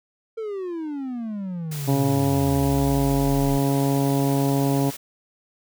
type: exponential sweep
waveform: triangle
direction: down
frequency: 456.9 to 34.65 Hz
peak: -25 dBFS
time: 0.37-3.58 s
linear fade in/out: 10 ms
type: noise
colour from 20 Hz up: white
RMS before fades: -36 dBFS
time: 1.71-4.97 s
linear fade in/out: 10 ms
type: harmonic tone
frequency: 138.6 Hz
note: C#3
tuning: in tune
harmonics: 1 / 2 / 3 / 4 / 5 / 6 / 7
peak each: -22 / -22 / -28 / -31 / -31 / -34 / -35 dBFS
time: 1.87-4.91 s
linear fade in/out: 20 ms
effects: none